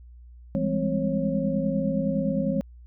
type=tone cluster; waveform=sine; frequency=167 / 199.3 / 209.1 / 260.3 / 546 Hz; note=E3 / G3 / G#3 / C4 / C#5; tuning=+23 / +29 / +12 / -9 / -26 cents; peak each=-29 dBFS; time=0.55-2.61 s; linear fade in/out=0 ms; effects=added 60 Hz sine -44 dBFS peak until 2.86 s